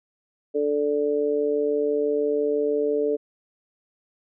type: tone with amplitude modulation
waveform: sine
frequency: 440 Hz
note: A4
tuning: in tune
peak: -16 dBFS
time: 0.54-3.17 s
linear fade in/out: 20 ms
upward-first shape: sine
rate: 146 Hz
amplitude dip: 90%
effects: none